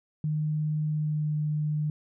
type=tone with pitch glide; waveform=sine; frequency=152.9 to 151.23 Hz; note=D#3 to D#3; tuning=-30 to -49 cents; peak=-25 dBFS; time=0.24-1.9 s; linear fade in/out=2 ms; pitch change=-19 cents; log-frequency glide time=0.87-1.35 s; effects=none